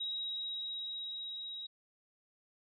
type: tone with level ramp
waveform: sine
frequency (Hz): 3821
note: A#7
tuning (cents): +42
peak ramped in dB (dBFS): -35 to -41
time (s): 0-1.67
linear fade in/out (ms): 10
effects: none